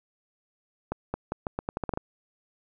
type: accelerating click train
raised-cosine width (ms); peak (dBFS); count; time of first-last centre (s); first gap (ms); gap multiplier
1; -15; 11; 0.92-1.974; 220; 0.82
effects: none